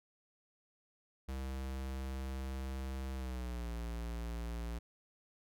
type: tone with pitch glide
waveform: square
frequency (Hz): 66.1 to 57.88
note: C2 to A#1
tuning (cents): +18 to -12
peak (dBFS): -39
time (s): 1.28-4.79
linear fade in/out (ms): 10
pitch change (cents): -230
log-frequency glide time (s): 3.14-3.72
effects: none